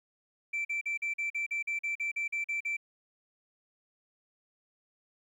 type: tone bursts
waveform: sine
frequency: 2337 Hz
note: D7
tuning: 9 cents flat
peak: -28 dBFS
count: 14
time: 0.53-2.769 s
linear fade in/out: 10 ms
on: 120 ms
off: 43 ms
effects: tanh soft clip ceiling -28 dBFS + 11-bit